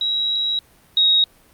sine tone pair in turn, 3862 / 3778 Hz, B7 / A#7, -39 / +22 cents, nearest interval unison, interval 39 cents, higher first, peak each -18 / -12 dBFS, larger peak second, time 0.01-0.59 / 0.97-1.24 s, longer first, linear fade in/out 2 ms, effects pink hiss -53 dBFS RMS until 1.53 s + Opus 48 kbps

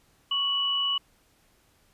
sine tone pair together, 1111.5 / 2951 Hz, C#6 / F#7, +4 / -5 cents, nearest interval octave + perfect fourth, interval 1691 cents, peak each -33 / -24 dBFS, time 0.31-0.98 s, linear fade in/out 5 ms, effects pink hiss -64 dBFS RMS until 1.93 s + resampled to 32000 Hz

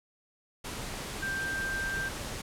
sine tone in noise, 1575 Hz, G6, 8 cents sharp, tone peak -31 dBFS, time 1.22-2.09 s, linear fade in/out 10 ms, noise pink, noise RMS -38 dBFS, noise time 0.64-2.42 s, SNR +4 dB, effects low-pass 11000 Hz 12 dB/octave

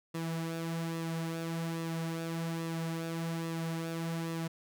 sawtooth tone with flanger, 164.81 Hz, E3, in tune, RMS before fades -36 dBFS, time 0.14-4.48 s, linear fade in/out 10 ms, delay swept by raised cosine 1.3 to 5.1 ms, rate 1.2 Hz, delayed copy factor -0.55, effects none

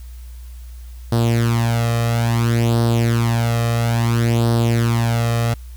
sawtooth tone with flanger, 116.7 Hz, A#2, 2 cents sharp, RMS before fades -17 dBFS, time 1.12-5.54 s, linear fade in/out 5 ms, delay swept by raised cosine 0.21 to 1.61 ms, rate 0.59 Hz, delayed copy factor +0.7, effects added 60 Hz sine -32 dBFS peak until 5.76 s + white hiss -51 dBFS RMS until 5.76 s

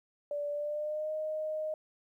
sine tone with pitch glide, 582 to 620.2 Hz, D5 to D#5, -16 to -6 cents, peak -32 dBFS, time 0.31-1.74 s, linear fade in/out 2 ms, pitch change +110 cents, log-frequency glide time 0.5-1.12 s, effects 12-bit

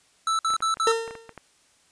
square tone bursts, 1318.5 Hz, E6, in tune, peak -22 dBFS, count 4, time 0.27-0.918 s, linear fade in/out 2 ms, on 120 ms, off 56 ms
clicks, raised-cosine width 0.5 ms, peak -24 dBFS, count 9, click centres 0.504 / 0.538 / 0.605 / 0.771 / 1.078 / 1.109 / 1.153 / 1.293 / 1.377 s
40% pulse tone with exponential decay, 455.3 Hz, A#4, 41 cents flat, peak -16 dBFS, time 0.87-1.33 s, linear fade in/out 2 ms, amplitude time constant 100 ms
effects white hiss -61 dBFS RMS until 1.91 s + resampled to 22050 Hz

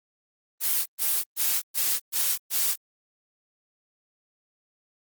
blue noise bursts, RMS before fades -24 dBFS, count 6, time 0.6-2.76 s, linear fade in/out 50 ms, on 260 ms, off 120 ms, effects Opus 24 kbps

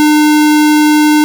square tone, 301.9 Hz, D4, 48 cents sharp, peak -6 dBFS, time 0-1.24 s, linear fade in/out 0 ms, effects none

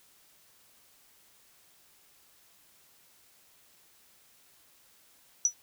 sine tone with exponential decay, 5900 Hz, F#8, 6 cents flat, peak -17 dBFS, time 5.45-5.54 s, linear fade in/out 1 ms, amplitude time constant 18 ms, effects white hiss -62 dBFS RMS until 5.62 s

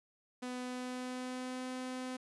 sawtooth tone with pitch glide, 250.1 to 255.5 Hz, B3 to C4, +22 to -41 cents, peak -35 dBFS, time 0.42-2.17 s, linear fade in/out 10 ms, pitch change +37 cents, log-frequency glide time 0.59-1.68 s, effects resampled to 24000 Hz + 12-bit

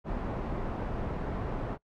pink low-pass noise, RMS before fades -34 dBFS, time 0.04-1.78 s, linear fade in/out 50 ms, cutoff 960 Hz, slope 12 dB/octave, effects noise-tail reverb RT60 0.1 s tail -23 dB re dry

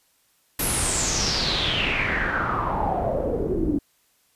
pink noise with low-pass filter sweep, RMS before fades -24 dBFS, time 0.59-3.79 s, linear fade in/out 5 ms, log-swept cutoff 12000 to 280 Hz, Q 6.6, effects white hiss -64 dBFS RMS until 4.35 s + resampled to 32000 Hz

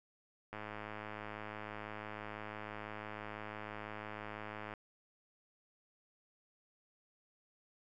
click train, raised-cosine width 0.5 ms, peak -29 dBFS, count 447, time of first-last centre 0.53-4.738 s, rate 106 Hz, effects none

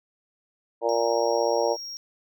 harmonic tone, 116.54 Hz, A#2, in tune, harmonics 3 / 4 / 5 / 6 / 7 / 8, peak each -31 / -25 / -25 / -32 / -30 / -31 dBFS, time 0.81-1.77 s, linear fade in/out 50 ms
triangle tone, 5588 Hz, F8, in tune, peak -33 dBFS, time 0.89-1.97 s, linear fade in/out 0 ms
effects none

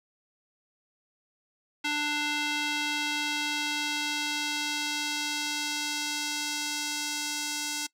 square tone with band-pass filter sweep, 296.1 Hz, D4, 14 cents sharp, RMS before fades -31 dBFS, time 1.84-7.87 s, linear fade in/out 10 ms, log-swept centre 2900 to 6100 Hz, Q 1.1, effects noise-tail reverb RT60 0.1 s tail -22 dB re dry

